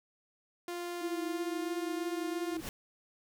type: tone with pitch glide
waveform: sawtooth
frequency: 349.2 to 352.6 Hz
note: F4 to F4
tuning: 0 to +17 cents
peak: -33 dBFS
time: 0.68-2.57 s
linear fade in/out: 2 ms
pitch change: +17 cents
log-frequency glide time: 1.21-1.63 s
type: tone with vibrato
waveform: sine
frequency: 329.6 Hz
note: E4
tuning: in tune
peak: -35 dBFS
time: 1.01-2.61 s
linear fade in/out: 10 ms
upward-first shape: sine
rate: 3 Hz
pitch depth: 39 cents each way
type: noise with exponential growth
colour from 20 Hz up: pink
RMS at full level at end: -37 dBFS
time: 2.44-2.69 s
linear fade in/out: 1 ms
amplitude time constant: 54 ms
effects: none